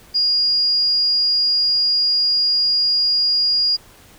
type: tone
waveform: sine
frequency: 4850 Hz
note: D#8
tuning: 45 cents flat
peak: -14 dBFS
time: 0.14-3.77 s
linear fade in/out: 20 ms
effects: pink hiss -47 dBFS RMS until 4.18 s